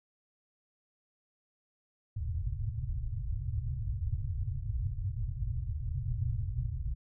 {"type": "low-pass noise", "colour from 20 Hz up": "white", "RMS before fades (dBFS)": -34, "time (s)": [2.16, 6.95], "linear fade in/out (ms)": 10, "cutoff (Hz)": 130, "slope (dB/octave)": 96, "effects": []}